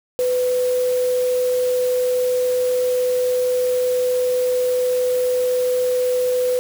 sine tone in noise, 501 Hz, B4, 25 cents sharp, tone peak -16 dBFS, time 0.19-6.59 s, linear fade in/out 0 ms, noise white, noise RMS -34 dBFS, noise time 0.19-6.59 s, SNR +15 dB, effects none

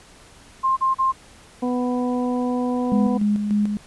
sine tone bursts, 1057 Hz, C6, 17 cents sharp, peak -16 dBFS, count 3, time 0.63-1.124 s, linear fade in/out 20 ms, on 140 ms, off 37 ms
harmonic tone, 247.9 Hz, B3, 7 cents sharp, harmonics 1 / 2 / 3 / 4, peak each -21 / -27 / -31 / -33 dBFS, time 1.62-3.18 s, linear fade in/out 10 ms
sine tone with tremolo, 207.7 Hz, G#3, in tune, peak -16 dBFS, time 2.92-3.77 s, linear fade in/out 0 ms, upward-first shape square, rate 3.4 Hz, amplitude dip 45%
effects pink hiss -48 dBFS RMS until 3.86 s + resampled to 24000 Hz

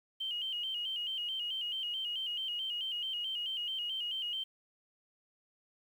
sine tone with vibrato, 3001 Hz, F#7, 24 cents sharp, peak -34 dBFS, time 0.2-4.44 s, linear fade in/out 10 ms, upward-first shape square, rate 4.6 Hz, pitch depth 68 cents each way, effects 10-bit

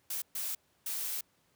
blue noise bursts at uneven times, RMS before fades -36 dBFS, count 3, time 0.1-0.22 / 0.35-0.55 / 0.86-1.21 s, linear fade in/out 5 ms, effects pink hiss -71 dBFS RMS until 1.55 s + high-pass 80 Hz 12 dB/octave

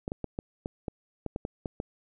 clicks, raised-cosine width 2 ms, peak -19 dBFS, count 11, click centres 0.079 / 0.119 / 0.243 / 0.389 / 0.659 / 0.882 / 1.263 / 1.361 / 1.451 / 1.658 / 1.801 s, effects none

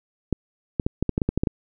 clicks, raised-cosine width 3 ms, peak -8 dBFS, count 11, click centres 0.327 / 0.798 / 0.865 / 1.026 / 1.093 / 1.179 / 1.218 / 1.29 / 1.376 / 1.435 / 1.472 s, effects none

